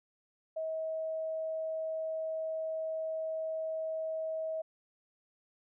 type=tone; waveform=sine; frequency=639 Hz; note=D#5; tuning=46 cents sharp; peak=-33 dBFS; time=0.56-4.62 s; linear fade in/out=10 ms; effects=none